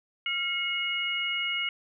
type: tone cluster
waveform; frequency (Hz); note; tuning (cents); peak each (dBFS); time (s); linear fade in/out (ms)
sine; 1381 / 2176 / 2882; F6 / C#7 / F#7; -20 / -33 / -46; -38 / -30 / -30; 0.26-1.69; 2
effects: none